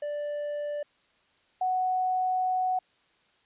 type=tone pair in turn; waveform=triangle / sine; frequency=587.3 / 741.3 Hz; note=D5 / F#5; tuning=0 / +3 cents; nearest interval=major third; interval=403 cents; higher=second; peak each=-28 / -24 dBFS; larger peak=second; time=0.02-0.83 / 1.61-2.79 s; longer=second; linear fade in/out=5 ms; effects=white hiss -66 dBFS RMS until 3.45 s + resampled to 8000 Hz